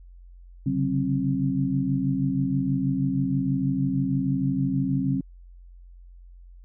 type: tone cluster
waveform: sine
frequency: 136 / 142.3 / 188.4 / 267.1 Hz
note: C#3 / C#3 / F#3 / C4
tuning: -33 / +46 / +32 / +36 cents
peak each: -28 / -29 / -28 / -25 dBFS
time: 0.66-5.21 s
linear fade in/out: 5 ms
effects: added 44 Hz sine -44 dBFS peak until 6.64 s